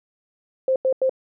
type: tone bursts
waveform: sine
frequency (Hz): 524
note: C5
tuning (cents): +2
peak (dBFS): -16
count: 3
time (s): 0.68-1.095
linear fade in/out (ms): 2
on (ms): 79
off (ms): 89
effects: none